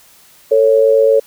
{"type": "tone pair together", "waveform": "sine", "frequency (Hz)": [446.1, 554.4], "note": ["A4", "C#5"], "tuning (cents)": [24, 0], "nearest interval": "major third", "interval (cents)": 376, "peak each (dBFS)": -10, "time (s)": [0.51, 1.2], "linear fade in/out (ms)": 10, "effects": ["white hiss -46 dBFS RMS until 1.26 s"]}